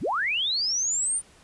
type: linear sweep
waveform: sine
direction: up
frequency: 38.89 to 9280 Hz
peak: -23 dBFS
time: 0-1.22 s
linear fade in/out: 50 ms
effects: pink hiss -55 dBFS RMS until 1.43 s + resampled to 24000 Hz